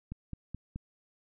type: click train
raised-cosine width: 5 ms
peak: -26 dBFS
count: 4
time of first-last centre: 0.12-0.76 s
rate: 4.69 Hz
effects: none